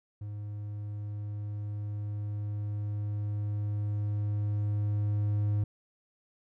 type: tone with level ramp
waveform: triangle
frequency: 103.83 Hz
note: G#2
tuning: in tune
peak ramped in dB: -34 to -23 dBFS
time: 0.21-5.64 s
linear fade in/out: 5 ms
effects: none